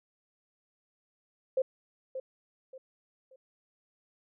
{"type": "tone with echo", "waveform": "sine", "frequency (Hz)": 523.3, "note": "C5", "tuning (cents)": 0, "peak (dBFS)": -24, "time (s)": [1.57, 1.62], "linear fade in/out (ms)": 5, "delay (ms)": 580, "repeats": 3, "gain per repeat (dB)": -10, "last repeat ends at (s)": 3.36, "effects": []}